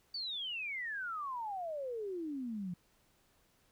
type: exponential sweep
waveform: sine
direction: down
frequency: 4642 to 170.7 Hz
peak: -37 dBFS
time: 0.14-2.74 s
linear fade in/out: 5 ms
effects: pink hiss -71 dBFS RMS until 3.71 s